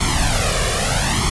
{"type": "noise with flanger", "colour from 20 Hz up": "pink", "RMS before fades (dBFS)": -18, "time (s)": [0, 1.3], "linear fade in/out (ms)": 10, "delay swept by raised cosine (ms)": [0.92, 1.75], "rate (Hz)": 0.78, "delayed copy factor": 0.8, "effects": ["resampled to 24000 Hz"]}